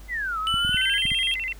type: exponential two-way sweep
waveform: sine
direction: down then up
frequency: 2083 to 1260 to 1678 Hz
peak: -25 dBFS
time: 0.08-1.01 s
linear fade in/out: 50 ms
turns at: 0.39 s
type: tone with pitch glide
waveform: triangle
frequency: 2985 to 3218 Hz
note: F#7 to G7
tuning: +15 to +45 cents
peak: -21 dBFS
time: 0.47-1.34 s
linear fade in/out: 0 ms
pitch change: +130 cents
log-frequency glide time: 0.58-1.21 s
type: clicks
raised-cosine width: 5 ms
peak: -20 dBFS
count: 6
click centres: 0.542 / 0.649 / 0.694 / 0.745 / 1.054 / 1.118 s
type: tone with vibrato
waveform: sine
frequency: 2353 Hz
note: D7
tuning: 3 cents sharp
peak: -26 dBFS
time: 0.73-1.53 s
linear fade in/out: 5 ms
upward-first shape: square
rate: 12 Hz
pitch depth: 240 cents each way
effects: added 50 Hz sine -41 dBFS peak until 1.59 s + pink hiss -51 dBFS RMS until 1.59 s